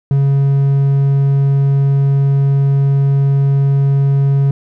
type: tone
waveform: triangle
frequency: 138.59 Hz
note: C#3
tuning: in tune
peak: -7 dBFS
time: 0.11-4.51 s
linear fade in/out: 2 ms
effects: none